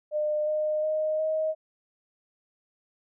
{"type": "tone with pitch steps", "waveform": "sine", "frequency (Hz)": [604, 612.1, 620.3, 628.6], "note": ["D5", "D#5", "D#5", "D#5"], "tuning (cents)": [48, -28, -5, 18], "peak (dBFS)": -24, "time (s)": [0.11, 1.55], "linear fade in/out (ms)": 50, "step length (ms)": 360, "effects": []}